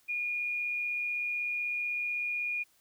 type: tone with amplitude modulation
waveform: sine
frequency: 2435 Hz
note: D#7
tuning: 38 cents flat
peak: -29 dBFS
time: 0.08-2.64 s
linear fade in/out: 20 ms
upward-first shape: sine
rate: 136 Hz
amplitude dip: 25%
effects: white hiss -67 dBFS RMS until 2.8 s